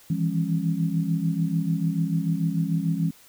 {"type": "tone cluster", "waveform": "sine", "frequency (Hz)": [160.5, 167.3, 202.8, 272.8], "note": ["E3", "E3", "G#3", "C#4"], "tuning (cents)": [-46, 26, -41, -28], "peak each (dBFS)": [-28, -24, -30, -31], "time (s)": [0.1, 3.11], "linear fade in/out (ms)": 5, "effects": ["white hiss -53 dBFS RMS until 3.28 s"]}